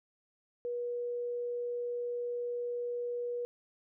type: tone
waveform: sine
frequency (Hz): 482.8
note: B4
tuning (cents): -39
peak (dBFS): -33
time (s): 0.65-3.45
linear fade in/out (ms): 0
effects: none